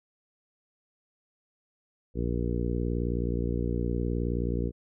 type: harmonic tone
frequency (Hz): 59.2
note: A#1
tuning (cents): +27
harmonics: 1 / 2 / 3 / 4 / 5 / 6 / 7 / 8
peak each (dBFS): -30 / -33 / -35 / -36 / -37 / -38 / -38 / -39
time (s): 2.14-4.72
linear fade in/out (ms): 50
effects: none